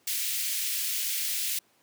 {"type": "high-pass noise", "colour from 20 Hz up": "white", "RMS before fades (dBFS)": -30, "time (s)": [0.07, 1.59], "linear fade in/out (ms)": 5, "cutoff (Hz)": 2100, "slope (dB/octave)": 24, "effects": ["pink hiss -65 dBFS RMS until 1.82 s", "high-pass 200 Hz 12 dB/octave"]}